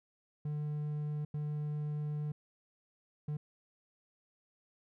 triangle tone bursts at uneven times, 149.3 Hz, D3, 29 cents sharp, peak -32 dBFS, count 3, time 0.45-1.25 / 1.34-2.32 / 3.28-3.37 s, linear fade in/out 5 ms, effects none

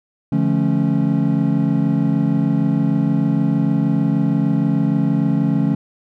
triangle tone cluster, 145.6 / 172.1 / 216 / 275.8 Hz, D3 / F3 / A3 / C#4, -15 / -25 / -32 / -9 cents, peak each -18 dBFS, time 0.32-5.75 s, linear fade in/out 5 ms, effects none

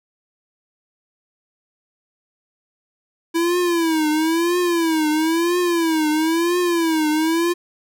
square tone with vibrato, 329.6 Hz, E4, in tune, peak -17 dBFS, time 3.34-7.54 s, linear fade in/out 20 ms, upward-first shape triangle, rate 1 Hz, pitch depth 150 cents each way, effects none

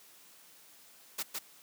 white noise with echo, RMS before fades -35 dBFS, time 1.18-1.23 s, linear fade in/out 10 ms, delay 160 ms, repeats 1, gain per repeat -2 dB, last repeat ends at 1.39 s, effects white hiss -58 dBFS RMS until 1.62 s + high-pass 150 Hz 12 dB/octave

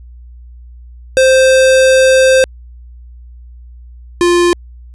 square tone pair in turn, 523.3 / 349.3 Hz, C5 / F4, 0 / 0 cents, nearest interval perfect fifth, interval 700 cents, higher first, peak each -6 / -8 dBFS, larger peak first, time 1.17-2.44 / 4.21-4.53 s, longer first, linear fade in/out 0 ms, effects added 60 Hz sine -32 dBFS peak until 4.94 s + resampled to 24000 Hz

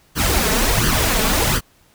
pink noise with flanger, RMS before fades -17 dBFS, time 0.15-1.61 s, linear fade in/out 50 ms, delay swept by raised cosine 0.64 to 4.64 ms, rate 1.4 Hz, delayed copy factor +0.7, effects pink hiss -55 dBFS RMS until 1.94 s

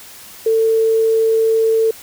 sine tone, 447.1 Hz, A4, 28 cents sharp, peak -11 dBFS, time 0.46-1.91 s, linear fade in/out 5 ms, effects white hiss -38 dBFS RMS until 2.02 s

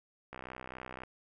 click train, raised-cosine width 0.5 ms, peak -28 dBFS, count 46, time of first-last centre 0.33-1.035 s, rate 63.8 Hz, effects none

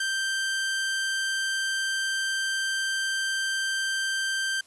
sawtooth tone, 1568 Hz, G6, in tune, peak -22 dBFS, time 0-4.61 s, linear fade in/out 5 ms, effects white hiss -57 dBFS RMS until 4.66 s + resampled to 24000 Hz

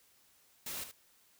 white noise with echo, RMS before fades -41 dBFS, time 0.66-0.84 s, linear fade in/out 5 ms, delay 75 ms, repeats 1, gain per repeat -9 dB, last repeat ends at 0.915 s, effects white hiss -67 dBFS RMS until 1.39 s

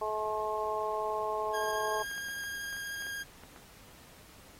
harmonic tone, 214.7 Hz, A3, 42 cents flat, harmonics 2 / 3 / 4 / 5, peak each -36 / -36 / -36 / -36 dBFS, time 0.01-2.03 s, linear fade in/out 10 ms
40% pulse tone with vibrato, 1623 Hz, G#6, 40 cents flat, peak -36 dBFS, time 1.53-3.24 s, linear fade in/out 20 ms, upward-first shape sine, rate 13 Hz, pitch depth 11 cents each way
clicks, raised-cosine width 0.5 ms, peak -36 dBFS, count 11, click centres 1.999 / 2.114 / 2.18 / 2.286 / 2.438 / 2.728 / 2.767 / 3.023 / 3.068 / 3.436 / 3.562 s
effects pink hiss -56 dBFS RMS until 4.59 s + AAC 48 kbps

